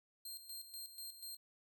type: tone with tremolo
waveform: 15% pulse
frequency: 4186 Hz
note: C8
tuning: in tune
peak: -39 dBFS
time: 0.25-1.37 s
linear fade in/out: 5 ms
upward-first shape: square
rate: 4.1 Hz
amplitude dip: 65%
effects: none